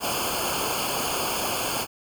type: noise with comb filter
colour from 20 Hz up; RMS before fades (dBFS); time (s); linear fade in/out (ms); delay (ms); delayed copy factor
pink; -27; 0-1.87; 50; 0.52; -0.9
effects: none